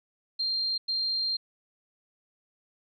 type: tone bursts at uneven times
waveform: sine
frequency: 4185 Hz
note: C8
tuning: in tune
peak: -26 dBFS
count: 2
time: 0.39-0.78 / 0.88-1.37 s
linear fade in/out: 10 ms
effects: none